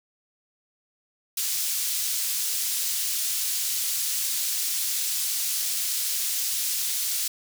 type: high-pass noise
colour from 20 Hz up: pink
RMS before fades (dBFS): -27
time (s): 1.37-7.28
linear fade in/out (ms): 5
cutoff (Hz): 5100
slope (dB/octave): 12
effects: none